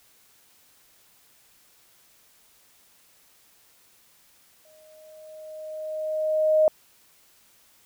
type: tone with exponential growth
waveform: sine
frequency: 622 Hz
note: D#5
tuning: 1 cent flat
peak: -14 dBFS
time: 4.65-6.68 s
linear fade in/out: 1 ms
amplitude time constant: 440 ms
effects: white hiss -59 dBFS RMS until 7.85 s